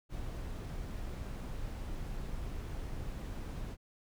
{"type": "noise", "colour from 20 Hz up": "brown", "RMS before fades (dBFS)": -40, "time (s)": [0.09, 3.77], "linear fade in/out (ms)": 50, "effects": []}